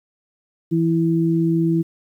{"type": "tone pair together", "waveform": "sine", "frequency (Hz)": [165.37, 329.6], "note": ["E3", "E4"], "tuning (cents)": [6, 0], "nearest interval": "octave", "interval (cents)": 1194, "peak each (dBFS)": -18, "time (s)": [0.71, 1.83], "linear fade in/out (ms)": 20, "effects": ["9-bit"]}